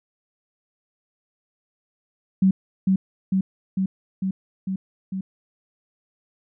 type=tone with echo; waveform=sine; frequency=190.2 Hz; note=F#3; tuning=48 cents sharp; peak=-13 dBFS; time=2.42-2.51 s; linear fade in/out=5 ms; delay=450 ms; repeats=6; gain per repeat=-2 dB; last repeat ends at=5.21 s; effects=none